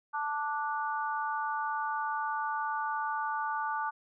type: harmonic tone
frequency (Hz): 293.7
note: D4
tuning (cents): 0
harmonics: 3 / 4 / 5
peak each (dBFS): -33 / -35 / -37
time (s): 0.13-3.91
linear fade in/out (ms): 20
effects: none